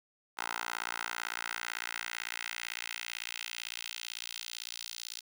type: tone with high-pass filter sweep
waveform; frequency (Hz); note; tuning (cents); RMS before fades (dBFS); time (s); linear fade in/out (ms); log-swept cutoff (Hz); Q
10% pulse; 57.9; A#1; -11; -40; 0.37-5.21; 20; 1100 to 4300; 1.6
effects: none